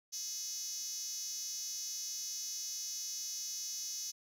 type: tone with high-pass filter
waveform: 5% pulse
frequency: 424.6 Hz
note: G#4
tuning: 38 cents sharp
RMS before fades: -41 dBFS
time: 0.12-4.12 s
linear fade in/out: 20 ms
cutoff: 6100 Hz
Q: 6.1
effects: none